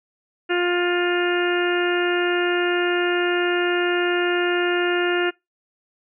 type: harmonic tone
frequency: 352.7 Hz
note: F4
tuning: 17 cents sharp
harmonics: 1 / 2 / 3 / 4 / 5 / 6 / 7 / 8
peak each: -20 / -29 / -36 / -26 / -28 / -35 / -32 / -30 dBFS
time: 0.49-5.31 s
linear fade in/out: 20 ms
effects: noise-tail reverb RT60 0.2 s tail -24 dB re dry